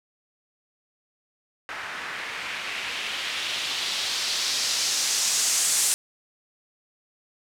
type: noise with low-pass filter sweep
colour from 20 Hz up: blue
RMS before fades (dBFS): -27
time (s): 1.69-5.94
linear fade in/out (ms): 0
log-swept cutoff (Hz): 1600 to 8400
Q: 1.6
effects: none